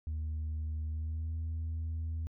sine tone with pitch glide, 77.78 to 80.76 Hz, D#2 to E2, 0 to -35 cents, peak -31 dBFS, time 0.07-2.27 s, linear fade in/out 0 ms, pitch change +65 cents, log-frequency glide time 0.88-1.34 s, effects tanh soft clip ceiling -32 dBFS

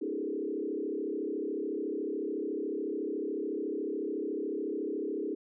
sine tone with frequency modulation, 360 Hz, F#4, 47 cents flat, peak -31 dBFS, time 0.01-5.35 s, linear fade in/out 10 ms, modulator 33.9 Hz, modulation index 2.5, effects none

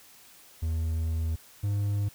triangle tone pair in turn, 80.8 / 101.8 Hz, E2 / G#2, -34 / -34 cents, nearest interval major third, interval 400 cents, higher second, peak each -24 / -23 dBFS, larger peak second, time 0.62-1.36 / 1.63-2.09 s, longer first, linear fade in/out 10 ms, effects white hiss -54 dBFS RMS until 2.14 s

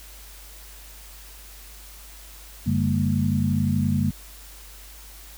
sine tone cluster, 94.4 / 144.1 / 200.3 / 231.9 Hz, F#2 / D3 / G3 / A#3, +35 / -33 / +38 / -9 cents, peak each -25 dBFS, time 2.66-4.11 s, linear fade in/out 10 ms, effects added 50 Hz sine -44 dBFS peak until 5.37 s + white hiss -46 dBFS RMS until 5.37 s

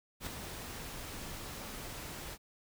pink noise with ADSR envelope, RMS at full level -38 dBFS, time 0.2-2.38 s, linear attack 66 ms, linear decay 7 ms, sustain -6 dB, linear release 53 ms, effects none

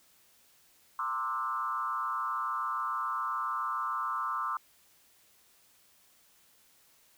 sine tone with frequency modulation, 1179 Hz, D6, 6 cents sharp, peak -30 dBFS, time 0.99-4.57 s, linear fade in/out 2 ms, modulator 127 Hz, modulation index 1.4, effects white hiss -64 dBFS RMS until 7.17 s

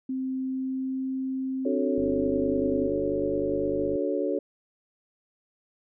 sine tone with pitch glide, 261.6 to 263.3 Hz, C4 to C4, 0 to +11 cents, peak -27 dBFS, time 0.09-2.88 s, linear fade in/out 5 ms, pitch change +11 cents, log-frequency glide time 0.39-1.06 s
sine chord, D major seventh, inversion none, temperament equal, 293.7 / 370 / 440 / 554.4 Hz, D4 / F#4 / A4 / C#5, 0 / 0 / 0 / 0 cents, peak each -30 dBFS, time 1.65-4.39 s, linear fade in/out 5 ms
click train, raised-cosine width 3 ms, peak -26 dBFS, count 100, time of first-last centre 1.98-3.956 s, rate 50.1 Hz
effects none

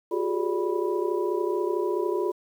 sine tone cluster, 356.8 / 390.6 / 421.3 / 584 / 983 Hz, F4 / G4 / G#4 / D5 / B5, +37 / -6 / +25 / -10 / -8 cents, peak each -27 / -30 / -29 / -36 / -34 dBFS, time 0.11-2.32 s, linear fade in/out 10 ms, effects 9-bit

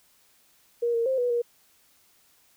sine tone with pitch steps, 473.3 / 463.1 / 526 / 489.3 / 475.4 Hz, A#4 / A#4 / C5 / B4 / A#4, +26 / -11 / +9 / -16 / +34 cents, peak -22 dBFS, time 0.82-1.42 s, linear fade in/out 10 ms, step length 120 ms, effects white hiss -62 dBFS RMS until 2.56 s

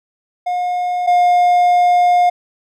triangle tone pair in turn, 717 / 711.6 Hz, F5 / F5, +45 / +32 cents, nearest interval unison, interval 13 cents, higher first, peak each -14 / -7 dBFS, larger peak second, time 0.46-1.07 / 1.07-2.3 s, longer second, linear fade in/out 10 ms, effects none

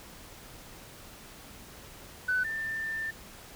sine tone pair in turn, 1502 / 1786.2 Hz, F#6 / A6, +26 / +26 cents, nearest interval minor third, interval 300 cents, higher second, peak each -24 / -31 dBFS, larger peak first, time 2.28-2.44 / 2.44-3.11 s, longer second, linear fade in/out 10 ms, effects tanh soft clip ceiling -20 dBFS + pink hiss -49 dBFS RMS until 3.55 s

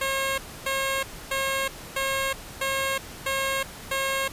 10% pulse tone bursts, 540 Hz, C#5, 45 cents flat, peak -16 dBFS, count 7, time 0.01-4.28 s, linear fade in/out 5 ms, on 370 ms, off 280 ms, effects pink hiss -41 dBFS RMS until 4.32 s + resampled to 32000 Hz

